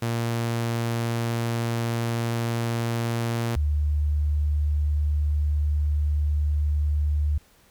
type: tone pair in turn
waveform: sawtooth / sine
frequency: 116.54 / 74.23 Hz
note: A#2 / D2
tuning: 0 / +19 cents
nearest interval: minor sixth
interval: 781 cents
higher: first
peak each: -20 / -20 dBFS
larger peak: neither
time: 0.02-3.56 / 3.56-7.38 s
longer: second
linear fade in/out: 5 ms
effects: pink hiss -58 dBFS RMS until 7.7 s